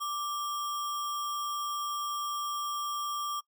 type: tone with sample-and-hold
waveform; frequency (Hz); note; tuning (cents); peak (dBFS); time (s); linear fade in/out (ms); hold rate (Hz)
sine; 1174.7; D6; 0; -31; 0-3.41; 20; 4410
effects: noise-tail reverb RT60 0.1 s tail -22 dB re dry